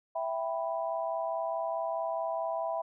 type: chord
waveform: sine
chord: E minor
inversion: none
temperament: equal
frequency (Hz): 659.3 / 784 / 987.8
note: E5 / G5 / B5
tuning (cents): 0 / 0 / 0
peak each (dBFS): -32 / -37 / -37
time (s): 0.15-2.82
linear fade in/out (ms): 10
effects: none